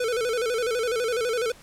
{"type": "tone with vibrato", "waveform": "square", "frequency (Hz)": 469.8, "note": "A#4", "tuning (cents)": 13, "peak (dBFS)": -24, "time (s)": [0, 1.52], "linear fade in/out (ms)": 5, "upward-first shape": "square", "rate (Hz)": 12, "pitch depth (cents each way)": 93, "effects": ["pink hiss -50 dBFS RMS until 1.62 s", "low-pass 11000 Hz 12 dB/octave"]}